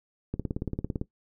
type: click train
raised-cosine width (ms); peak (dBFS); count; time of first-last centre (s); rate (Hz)
3; -17; 13; 0.34-1.014; 17.8
effects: noise-tail reverb RT60 0.1 s tail -17 dB re dry